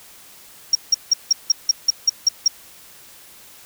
sine tone bursts, 5590 Hz, F8, 1 cent sharp, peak -9 dBFS, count 10, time 0.73-2.48 s, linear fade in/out 5 ms, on 22 ms, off 170 ms, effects tanh soft clip ceiling -5 dBFS + white hiss -45 dBFS RMS until 3.65 s

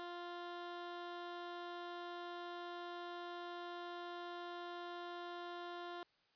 15% pulse tone, 349.2 Hz, F4, in tune, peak -39 dBFS, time 0-6.03 s, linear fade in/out 0 ms, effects white hiss -75 dBFS RMS until 6.35 s + resampled to 11025 Hz

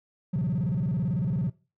triangle tone with vibrato, 152.2 Hz, D#3, 38 cents flat, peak -21 dBFS, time 0.33-1.5 s, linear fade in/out 10 ms, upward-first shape square, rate 18 Hz, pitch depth 300 cents each way, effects noise-tail reverb RT60 0.3 s tail -21 dB re dry + tanh soft clip ceiling -20 dBFS

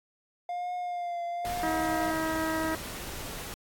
triangle tone with vibrato, 704 Hz, F5, 14 cents sharp, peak -29 dBFS, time 0.49-2.11 s, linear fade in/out 2 ms, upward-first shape triangle, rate 1 Hz, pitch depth 38 cents each way
pink noise, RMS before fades -39 dBFS, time 1.45-3.54 s, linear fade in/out 0 ms
harmonic tone, 319.3 Hz, D#4, 45 cents sharp, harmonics 1 / 2 / 3 / 4 / 5 / 6, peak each -31 / -34 / -36 / -37 / -38 / -39 dBFS, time 1.63-2.75 s, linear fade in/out 2 ms
effects AAC 64 kbps

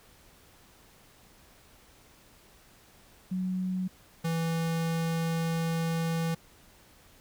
sine / square tone pair in turn, 185 / 164.82 Hz, F#3 / E3, 0 / 0 cents, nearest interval major second, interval 200 cents, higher first, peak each -28 / -28 dBFS, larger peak neither, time 3.31-3.88 / 4.24-6.35 s, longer second, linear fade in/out 10 ms, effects pink hiss -58 dBFS RMS until 7.2 s

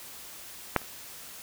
clicks, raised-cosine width 0.5 ms, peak -6 / -30 dBFS, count 2, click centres 0.763 / 0.817 s, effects white hiss -45 dBFS RMS until 1.42 s

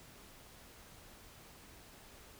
silence, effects pink hiss -57 dBFS RMS until 2.39 s

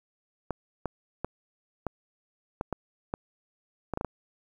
clicks, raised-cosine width 1 ms, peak -16 dBFS, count 11, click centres 0.507 / 0.857 / 1.246 / 1.867 / 2.611 / 2.727 / 3.139 / 3.937 / 3.974 / 4.011 / 4.047 s, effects 9-bit

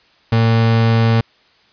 35% pulse tone, 113.8 Hz, A#2, 41 cents flat, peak -9 dBFS, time 0.32-1.21 s, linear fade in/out 5 ms, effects white hiss -53 dBFS RMS until 1.72 s + resampled to 11025 Hz

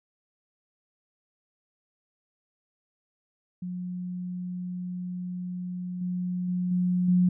sine tone with level steps, 180 Hz, F#3, 47 cents flat, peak -31 / -27 / -25 / -22 / -18 dBFS, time 3.62-7.29 s, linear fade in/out 5 ms, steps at 6.01 / 6.48 / 6.71 / 7.08 s, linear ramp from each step 5 ms, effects none

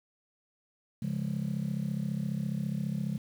sine chord, Db major, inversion none, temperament just, 138.59 / 173.24 / 207.9 Hz, Db3 / F3 / Ab3, 0 / -14 / +2 cents, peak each -33 dBFS, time 1.02-3.18 s, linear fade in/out 5 ms, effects tanh soft clip ceiling -24 dBFS + 9-bit

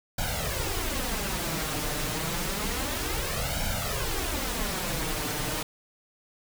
pink noise with flanger, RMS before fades -30 dBFS, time 0.18-5.63 s, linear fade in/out 5 ms, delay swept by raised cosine 1.3 to 6.7 ms, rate 0.29 Hz, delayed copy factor +0.75, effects none

